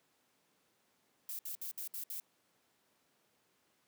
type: noise bursts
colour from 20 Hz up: violet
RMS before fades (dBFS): -42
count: 6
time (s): 1.29-2.2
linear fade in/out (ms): 2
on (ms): 100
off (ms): 62
effects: pink hiss -74 dBFS RMS until 3.87 s + high-pass 200 Hz 12 dB/octave